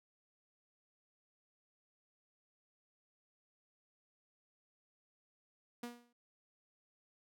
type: tone with exponential decay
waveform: sawtooth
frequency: 240 Hz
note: B3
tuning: 49 cents flat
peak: -36 dBFS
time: 5.83-6.13 s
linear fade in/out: 5 ms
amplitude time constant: 65 ms
effects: none